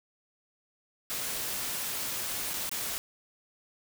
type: noise with dropouts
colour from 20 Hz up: white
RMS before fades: -34 dBFS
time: 1.1-2.98 s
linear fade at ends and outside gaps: 0 ms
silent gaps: 2.534-2.539 / 2.693-2.715 s
effects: none